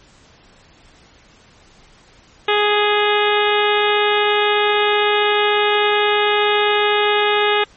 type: harmonic tone with a mistuned harmonic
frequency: 416.2 Hz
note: G#4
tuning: 4 cents sharp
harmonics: 1 / 2 / 3 / 4 / 5 / 6 / 7 / 8 / 9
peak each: -17 / -20 / -22 / -23 / -24 / -25 / -25 / -26 / -27 dBFS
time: 2.48-7.64 s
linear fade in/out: 5 ms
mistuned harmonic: 9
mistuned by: -33 cents
effects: pink hiss -49 dBFS RMS until 7.76 s + MP3 32 kbps